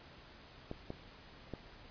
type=clicks; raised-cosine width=2 ms; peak=-27 dBFS; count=3; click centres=0.714 / 0.904 / 1.537 s; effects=pink hiss -56 dBFS RMS until 1.9 s + resampled to 11025 Hz